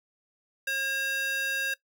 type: tone with high-pass filter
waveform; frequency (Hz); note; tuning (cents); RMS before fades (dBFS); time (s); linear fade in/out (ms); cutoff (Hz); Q
square; 540; C#5; -45; -30; 0.67-1.74; 5; 1600; 2
effects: noise-tail reverb RT60 0.1 s tail -18 dB re dry